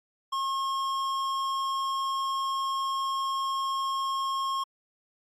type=tone with tanh clipping; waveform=triangle; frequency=1079 Hz; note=C#6; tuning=47 cents flat; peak=-29 dBFS; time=0.32-4.64 s; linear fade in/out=10 ms; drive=18 dB; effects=AAC 64 kbps